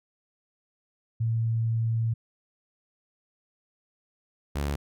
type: tone pair in turn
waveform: sine / sawtooth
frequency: 113.8 / 71.54 Hz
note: A#2 / D2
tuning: -41 / -45 cents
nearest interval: minor sixth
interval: 804 cents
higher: first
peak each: -23 dBFS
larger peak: neither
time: 1.2-2.14 / 4.55-4.76 s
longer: first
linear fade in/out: 10 ms
effects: none